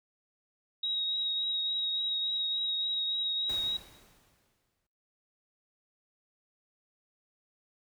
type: tone with vibrato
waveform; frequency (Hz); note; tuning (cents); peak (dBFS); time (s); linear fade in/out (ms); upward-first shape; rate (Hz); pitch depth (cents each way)
sine; 3800; A#7; +33; -29; 0.83-3.77; 5; triangle; 3.5; 19
type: noise with exponential decay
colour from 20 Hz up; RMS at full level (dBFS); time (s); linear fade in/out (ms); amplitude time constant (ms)
pink; -44; 3.49-4.87; 5; 300
effects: noise-tail reverb RT60 0.8 s tail -21 dB re dry